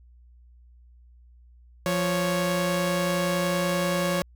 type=tone pair together; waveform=sawtooth; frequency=174.63 / 554.4 Hz; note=F3 / C#5; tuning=0 / 0 cents; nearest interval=octave + minor sixth; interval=2000 cents; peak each=-22 dBFS; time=1.86-4.22 s; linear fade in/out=0 ms; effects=added 60 Hz sine -50 dBFS peak until 4.35 s